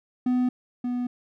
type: tone pair in turn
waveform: triangle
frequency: 250 / 246 Hz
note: B3 / B3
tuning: +21 / -7 cents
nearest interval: unison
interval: 28 cents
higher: first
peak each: -18 / -23 dBFS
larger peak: first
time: 0.26-0.49 / 0.84-1.07 s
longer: neither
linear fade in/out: 5 ms
effects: none